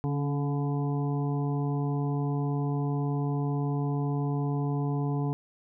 harmonic tone with a mistuned harmonic, 143.6 Hz, D3, 39 cents flat, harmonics 1 / 2 / 3 / 5 / 6 / 7, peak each -27 / -33 / -37 / -41 / -43 / -44 dBFS, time 0.04-5.33 s, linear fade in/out 0 ms, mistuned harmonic 2, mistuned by -34 cents, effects none

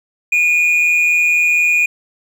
triangle tone with amplitude modulation, 2441 Hz, D#7, 34 cents flat, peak -7 dBFS, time 0.32-1.86 s, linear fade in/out 5 ms, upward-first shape sine, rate 164 Hz, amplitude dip 45%, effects none

